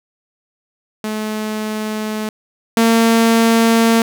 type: tone pair in turn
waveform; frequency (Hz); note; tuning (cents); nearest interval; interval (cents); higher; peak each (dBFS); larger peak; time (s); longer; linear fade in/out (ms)
sawtooth; 215.2 / 228; A3 / A#3; -38 / -38; minor second; 100; second; -16 / -6; second; 1.04-2.29 / 2.77-4.02; neither; 2
effects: none